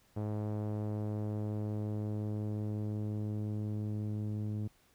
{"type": "tone with low-pass filter sweep", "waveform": "sawtooth", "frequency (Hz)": 105.6, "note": "G#2", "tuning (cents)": 29, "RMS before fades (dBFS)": -36, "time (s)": [0.16, 4.68], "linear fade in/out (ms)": 10, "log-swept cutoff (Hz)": [690, 270], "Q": 0.93, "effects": ["pink hiss -68 dBFS RMS until 4.94 s"]}